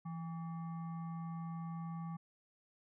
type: tone with frequency modulation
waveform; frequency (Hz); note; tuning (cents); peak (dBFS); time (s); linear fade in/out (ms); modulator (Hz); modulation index
sine; 166.7; E3; +20; -40; 0.05-2.17; 10; 977; 0.46
effects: none